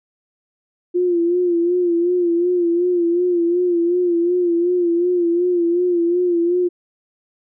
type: tone with vibrato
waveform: sine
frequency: 349.1 Hz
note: F4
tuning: 1 cent flat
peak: -14 dBFS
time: 0.94-6.69 s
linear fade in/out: 20 ms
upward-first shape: sine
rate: 2.7 Hz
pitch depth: 58 cents each way
effects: none